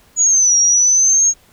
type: linear two-way sweep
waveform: sine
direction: down then up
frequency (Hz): 6880 to 5640 to 6580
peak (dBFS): -9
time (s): 0.16-1.34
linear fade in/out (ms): 50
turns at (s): 0.58
effects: pink hiss -51 dBFS RMS until 1.52 s